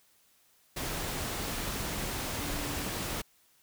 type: tone in noise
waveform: sine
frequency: 289.7 Hz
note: D4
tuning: 24 cents flat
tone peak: -41 dBFS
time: 2.4-2.87 s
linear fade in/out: 10 ms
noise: pink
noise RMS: -35 dBFS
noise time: 0.76-3.22 s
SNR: -9 dB
effects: white hiss -66 dBFS RMS until 3.62 s